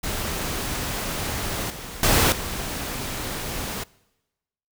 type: noise with level steps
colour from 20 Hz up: pink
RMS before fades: -28 / -36 / -18 / -30 dBFS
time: 0.03-3.84 s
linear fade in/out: 10 ms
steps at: 1.7 / 2.03 / 2.32 s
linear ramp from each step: 2 ms
effects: noise-tail reverb RT60 1.0 s tail -23 dB re dry